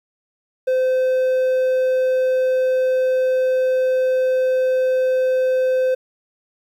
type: tone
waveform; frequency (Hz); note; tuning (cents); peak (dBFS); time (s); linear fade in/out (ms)
triangle; 515; C5; -28; -13; 0.67-5.95; 10
effects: 9-bit